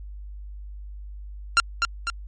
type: tone with echo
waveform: sawtooth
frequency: 1379 Hz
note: F6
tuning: 22 cents flat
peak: -10 dBFS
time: 1.57-1.6 s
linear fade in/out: 0 ms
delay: 250 ms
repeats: 2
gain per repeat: -5 dB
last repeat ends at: 2.1 s
effects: added 50 Hz sine -35 dBFS peak until 2.27 s + MP3 32 kbps